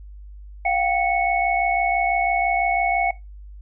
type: tone cluster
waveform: sine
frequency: 704 / 770 / 2209 Hz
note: F5 / G5 / C#7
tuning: +14 / -31 / -7 cents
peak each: -22 dBFS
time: 0.65-3.11 s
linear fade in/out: 5 ms
effects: noise-tail reverb RT60 0.2 s tail -18 dB re dry + added 50 Hz sine -37 dBFS peak until 3.61 s